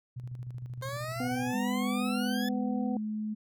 sine tone with tremolo, 123.47 Hz, B2, in tune, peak -35 dBFS, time 0.16-1.53 s, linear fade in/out 10 ms, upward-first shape square, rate 13 Hz, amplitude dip 50%
20% pulse exponential sweep, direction up, 523.3 to 1745 Hz, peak -31 dBFS, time 0.82-2.49 s, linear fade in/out 5 ms
harmonic tone, 250.3 Hz, B3, 23 cents sharp, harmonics 1 / 2 / 3, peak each -31 / -40 / -40 dBFS, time 1.2-2.97 s, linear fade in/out 2 ms
sine tone with pitch glide, 204.3 to 214 Hz, G#3 to A3, -28 to -48 cents, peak -31 dBFS, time 1.53-3.35 s, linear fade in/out 20 ms, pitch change +80 cents, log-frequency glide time 1.92-3.05 s
effects none

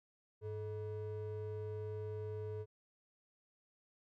triangle ring-modulated tone, 266.1 Hz, C4, 29 cents sharp, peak -35 dBFS, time 0.41-2.66 s, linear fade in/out 50 ms, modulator 165 Hz, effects none

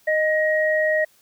sine tone pair together, 619.9 / 1888 Hz, D#5 / A#6, -7 / +22 cents, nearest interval octave + perfect fifth, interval 1929 cents, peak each -19 / -21 dBFS, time 0.07-1.05 s, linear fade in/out 10 ms, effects white hiss -58 dBFS RMS until 1.21 s

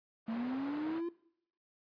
white band-pass noise, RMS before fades -48 dBFS, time 0.26-1.02 s, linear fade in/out 50 ms, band 150 to 1200 Hz, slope 12 dB/octave
triangle linear sweep, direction up, 220.8 to 346.5 Hz, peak -32 dBFS, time 0.28-1.09 s, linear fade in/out 5 ms
effects noise-tail reverb RT60 0.7 s tail -20 dB re dry + resampled to 11025 Hz

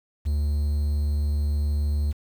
triangle tone with quantisation, 73.42 Hz, D2, in tune, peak -19 dBFS, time 0.25-2.13 s, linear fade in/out 20 ms, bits 8, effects none

